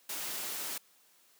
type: noise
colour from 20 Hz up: white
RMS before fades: -38 dBFS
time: 0.09-0.78 s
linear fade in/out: 5 ms
effects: white hiss -65 dBFS RMS until 1.39 s + high-pass 200 Hz 12 dB/octave